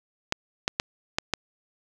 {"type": "clicks", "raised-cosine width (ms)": 0.2, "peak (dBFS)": -6, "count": 5, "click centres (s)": [0.324, 0.679, 0.799, 1.185, 1.337], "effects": []}